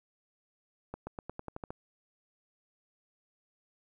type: accelerating click train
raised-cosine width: 1 ms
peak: -25 dBFS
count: 9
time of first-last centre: 0.94-1.705 s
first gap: 130 ms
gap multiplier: 0.91
effects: 11-bit